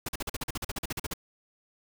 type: noise bursts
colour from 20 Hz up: pink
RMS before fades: -33 dBFS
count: 16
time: 0.06-1.137 s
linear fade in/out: 5 ms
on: 27 ms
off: 43 ms
effects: none